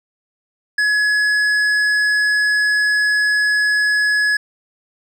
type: tone with hard clipping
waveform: sine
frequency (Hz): 1691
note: G#6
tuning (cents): +31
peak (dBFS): -15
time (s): 0.78-4.37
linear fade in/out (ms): 5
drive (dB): 8
effects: none